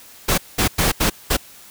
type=noise bursts at uneven times; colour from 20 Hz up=pink; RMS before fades=-17 dBFS; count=5; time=0.28-0.38 / 0.58-0.68 / 0.78-0.92 / 1-1.1 / 1.3-1.37 s; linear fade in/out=10 ms; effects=white hiss -44 dBFS RMS until 1.7 s